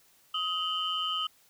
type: tone cluster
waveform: sine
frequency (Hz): 1260 / 2887 / 3065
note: D#6 / F#7 / G7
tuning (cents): +21 / -43 / -40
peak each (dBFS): -32 / -35 / -31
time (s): 0.34-1.27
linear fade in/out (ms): 5
effects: tanh soft clip ceiling -20 dBFS + white hiss -63 dBFS RMS until 1.49 s